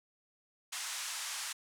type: band-pass noise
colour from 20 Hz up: white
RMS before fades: -40 dBFS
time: 0.72-1.53 s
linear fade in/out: 10 ms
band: 870 to 9200 Hz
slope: 24 dB/octave
effects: none